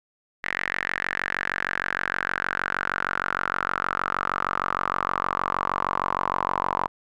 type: tone with band-pass filter sweep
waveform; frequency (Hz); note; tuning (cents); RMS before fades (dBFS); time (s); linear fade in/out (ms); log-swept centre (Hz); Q
sawtooth; 46.44; F#1; +7; -27; 0.43-6.88; 20; 1900 to 1000; 5.9
effects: none